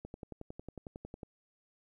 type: click train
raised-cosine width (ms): 2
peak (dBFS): -30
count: 14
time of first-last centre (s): 0.05-1.232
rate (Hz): 11
effects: 12-bit